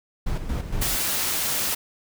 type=noise with tremolo; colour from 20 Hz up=brown; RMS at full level=-25 dBFS; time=0.26-0.97 s; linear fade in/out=10 ms; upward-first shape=square; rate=4.3 Hz; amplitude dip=55%
type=noise; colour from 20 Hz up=white; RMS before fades=-25 dBFS; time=0.81-1.75 s; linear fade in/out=10 ms
effects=none